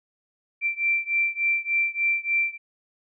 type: beating tone pair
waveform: sine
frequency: 2349 / 2352.4 Hz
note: D7 / D7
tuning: 0 / +2 cents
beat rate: 3.4 Hz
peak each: -24 / -25 dBFS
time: 0.61-2.58 s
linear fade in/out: 50 ms
effects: none